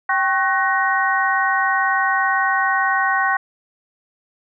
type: tone cluster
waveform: sine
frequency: 779 / 1097 / 1503 / 1876 Hz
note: G5 / C#6 / F#6 / A#6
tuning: -11 / -18 / +27 / +11 cents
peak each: -21 dBFS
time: 0.09-3.37 s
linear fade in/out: 5 ms
effects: none